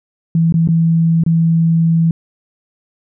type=tone with dropouts; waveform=sine; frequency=164.81 Hz; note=E3; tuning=in tune; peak=-9 dBFS; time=0.35-2.11 s; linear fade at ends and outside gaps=2 ms; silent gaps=0.524-0.541 / 0.675-0.687 / 1.237-1.263 s; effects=none